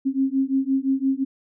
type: beating tone pair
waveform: sine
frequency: 265.6 / 271.4 Hz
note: C4 / C#4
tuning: +26 / -36 cents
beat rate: 5.8 Hz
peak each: -22 dBFS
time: 0.05-1.25 s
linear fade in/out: 20 ms
effects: none